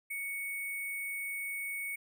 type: tone with sample-and-hold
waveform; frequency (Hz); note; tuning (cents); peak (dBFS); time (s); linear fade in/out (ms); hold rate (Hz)
sine; 2225; C#7; +6; -35; 0.1-1.96; 10; 11025
effects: none